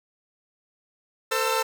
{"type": "tone cluster", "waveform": "sawtooth", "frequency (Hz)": [449.1, 519, 897, 1329], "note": ["A4", "C5", "A5", "E6"], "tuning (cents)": [35, -14, 33, 14], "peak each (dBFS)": -24, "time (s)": [1.31, 1.63], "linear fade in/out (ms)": 10, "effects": []}